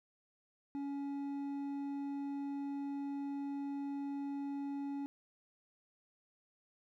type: tone with hard clipping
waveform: triangle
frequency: 280.7 Hz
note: C#4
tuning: 22 cents sharp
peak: -39 dBFS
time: 0.75-5.06 s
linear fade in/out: 0 ms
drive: 9 dB
effects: none